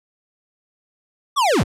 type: linear sweep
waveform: square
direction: down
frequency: 1198 to 33.48 Hz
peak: -15 dBFS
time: 1.36-1.64 s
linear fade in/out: 20 ms
effects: low-pass 10000 Hz 12 dB/octave